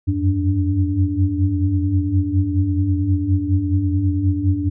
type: tone cluster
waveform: sine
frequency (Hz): 87.9 / 93.1 / 97.4 / 291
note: F2 / F#2 / G2 / D4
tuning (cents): +12 / +11 / -11 / -16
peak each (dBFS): -21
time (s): 0.07-4.7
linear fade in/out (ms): 20
effects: none